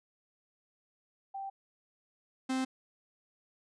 sine / 45% pulse tone pair in turn, 782 / 261 Hz, G5 / C4, -4 / -4 cents, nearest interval octave + perfect fifth, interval 1900 cents, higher first, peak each -37 / -30 dBFS, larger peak second, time 1.34-1.5 / 2.49-2.65 s, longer neither, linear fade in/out 10 ms, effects resampled to 22050 Hz

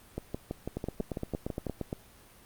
two click trains, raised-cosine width 2 ms, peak -19 / -20 dBFS, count 11 / 10, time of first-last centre 0.77-1.929 / 0.18-1.668 s, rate 8.63 / 6.05 Hz, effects pink hiss -56 dBFS RMS until 2.45 s + Opus 32 kbps

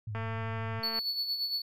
sine tone with vibrato, 106.7 Hz, G#2, 47 cents sharp, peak -34 dBFS, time 0.07-0.8 s, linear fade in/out 5 ms, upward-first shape square, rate 13 Hz, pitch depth 60 cents each way
click train, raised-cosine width 0.5 ms, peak -25 dBFS, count 190, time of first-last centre 0.15-0.99 s, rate 225 Hz
triangle tone with tremolo, 4435 Hz, C#8, in tune, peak -27 dBFS, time 0.83-1.62 s, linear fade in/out 5 ms, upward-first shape sine, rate 8.7 Hz, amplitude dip 55%
effects none

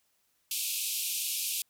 white band-pass noise, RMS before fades -33 dBFS, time 0.51-1.62 s, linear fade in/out 2 ms, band 2400 to 15000 Hz, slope 96 dB/octave, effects white hiss -73 dBFS RMS until 1.69 s

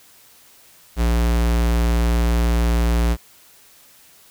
square tone, 58.27 Hz, A#1, in tune, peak -16 dBFS, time 0.96-3.17 s, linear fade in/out 50 ms, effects white hiss -50 dBFS RMS until 4.3 s

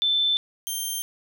sine / 10% pulse tone pair in turn, 3533 / 3160 Hz, A7 / G7, +6 / +13 cents, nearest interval major second, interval 193 cents, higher first, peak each -19 / -19 dBFS, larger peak neither, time 0.02-0.37 / 0.67-1.02 s, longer neither, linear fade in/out 0 ms, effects none

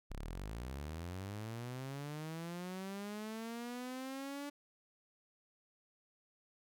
sawtooth linear sweep, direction up, 30.12 to 289.4 Hz, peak -38 dBFS, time 0.1-4.5 s, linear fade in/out 10 ms, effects none

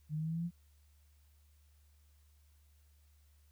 sine exponential sweep, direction up, 149.9 to 174.8 Hz, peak -34 dBFS, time 0.09-0.51 s, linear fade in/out 50 ms, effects added 73 Hz sine -63 dBFS peak until 3.51 s + white hiss -75 dBFS RMS until 3.51 s

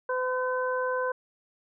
harmonic tone, 508 Hz, B4, 49 cents sharp, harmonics 1 / 2 / 3, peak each -28 / -31 / -33 dBFS, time 0.09-1.12 s, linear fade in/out 5 ms, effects none

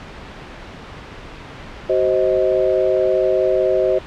sine chord, C diminished, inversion second, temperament just, 376.7 / 523.3 / 627.9 Hz, Gb4 / C5 / Eb5, +31 / 0 / +16 cents, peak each -18 dBFS, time 1.89-3.99 s, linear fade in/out 10 ms, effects pink hiss -35 dBFS RMS until 4.06 s + low-pass 3000 Hz 12 dB/octave

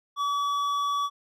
sine tone with hard clipping, 1142 Hz, D6, 49 cents flat, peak -26 dBFS, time 0.16-1.1 s, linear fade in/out 50 ms, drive 8 dB, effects none

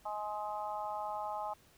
harmonic tone, 210 Hz, G#3, 19 cents sharp, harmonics 3 / 4 / 5 / 6, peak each -43 / -38 / -44 / -46 dBFS, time 0.05-1.54 s, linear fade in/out 10 ms, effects pink hiss -64 dBFS RMS until 1.77 s

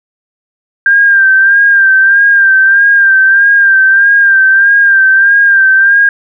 sine tone with vibrato, 1589 Hz, G6, 23 cents sharp, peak -3 dBFS, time 0.86-6.09 s, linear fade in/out 2 ms, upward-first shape sine, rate 1.6 Hz, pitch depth 43 cents each way, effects none

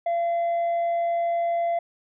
triangle tone with tanh clipping, 683 Hz, F5, 39 cents flat, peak -22 dBFS, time 0.06-1.79 s, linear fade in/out 5 ms, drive 7 dB, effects none

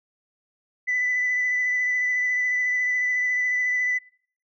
sine tone with vibrato, 1993 Hz, B6, 15 cents sharp, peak -20 dBFS, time 0.87-3.99 s, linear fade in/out 20 ms, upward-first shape sine, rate 14 Hz, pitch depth 15 cents each way, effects noise-tail reverb RT60 0.5 s tail -22 dB re dry + tanh soft clip ceiling -17 dBFS

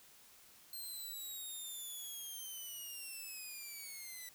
5% pulse linear sweep, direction down, 4186 to 1968 Hz, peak -37 dBFS, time 0.73-4.29 s, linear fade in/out 2 ms, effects white hiss -62 dBFS RMS until 4.34 s

